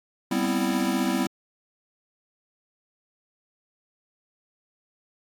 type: chord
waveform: square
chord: C major seventh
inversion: second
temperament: equal with one note detuned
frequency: 196 / 246.1 / 261.6 / 329.6 Hz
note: G3 / B3 / C4 / E4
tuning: 0 / -6 / 0 / 0 cents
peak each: -29 dBFS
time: 0.31-1.27 s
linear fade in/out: 5 ms
effects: AAC 64 kbps